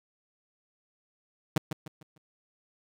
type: tone with echo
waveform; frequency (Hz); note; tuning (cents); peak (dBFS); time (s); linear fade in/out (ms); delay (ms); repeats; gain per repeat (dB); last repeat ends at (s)
sawtooth; 155.56; D#3; 0; -17; 1.56-1.58; 5; 150; 4; -9; 2.18
effects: none